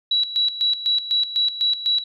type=tone with tremolo; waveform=sine; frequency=3912 Hz; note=B7; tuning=17 cents flat; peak=-16 dBFS; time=0.11-2.04 s; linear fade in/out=5 ms; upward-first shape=square; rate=4 Hz; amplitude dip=75%; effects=none